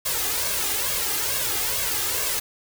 white noise with flanger, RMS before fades -25 dBFS, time 0.05-2.4 s, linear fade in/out 10 ms, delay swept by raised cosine 1.8 to 2.49 ms, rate 2.3 Hz, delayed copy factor +0.7, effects none

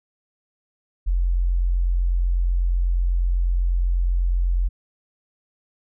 sine tone, 44.06 Hz, F1, 16 cents sharp, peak -17 dBFS, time 1.06-4.69 s, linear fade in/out 20 ms, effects none

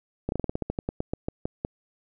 slowing click train, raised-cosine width 2 ms, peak -14 dBFS, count 16, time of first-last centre 0.29-1.649 s, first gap 31 ms, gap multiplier 1.14, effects none

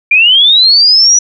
sine linear sweep, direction up, 2349 to 5920 Hz, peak -3 dBFS, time 0.11-1.19 s, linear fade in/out 5 ms, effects none

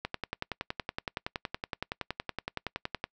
click train, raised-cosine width 0.3 ms, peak -16 dBFS, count 33, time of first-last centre 0.05-3.041 s, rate 10.7 Hz, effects noise-tail reverb RT60 0.1 s tail -26 dB re dry

